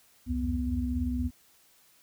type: tone cluster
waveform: sine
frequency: 66.5 / 83.5 / 87.5 / 247.3 Hz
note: C2 / E2 / F2 / B3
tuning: +29 / +23 / +4 / +3 cents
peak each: -31 / -37 / -38 / -30 dBFS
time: 0.26-1.31 s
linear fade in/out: 50 ms
effects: white hiss -62 dBFS RMS until 2.02 s